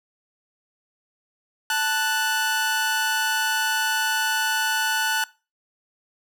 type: tone pair together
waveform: sawtooth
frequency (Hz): 880 / 1480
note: A5 / F#6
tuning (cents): 0 / 0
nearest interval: major sixth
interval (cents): 900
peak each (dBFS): -22 / -19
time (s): 1.7-5.24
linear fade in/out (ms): 2
effects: noise-tail reverb RT60 0.3 s tail -21 dB re dry